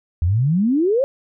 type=exponential sweep; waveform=sine; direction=up; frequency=79 to 565 Hz; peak=-14 dBFS; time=0.22-1.04 s; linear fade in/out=0 ms; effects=none